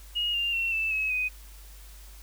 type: tone with pitch steps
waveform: sine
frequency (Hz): 2873 / 2794 / 2718 / 2644 / 2571 / 2501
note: F7 / F7 / F7 / E7 / E7 / D#7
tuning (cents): +48 / 0 / -48 / +5 / -44 / +8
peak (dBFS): -25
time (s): 0.15-1.29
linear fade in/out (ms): 20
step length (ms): 190
effects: added 50 Hz sine -45 dBFS peak until 2.22 s + white hiss -53 dBFS RMS until 2.22 s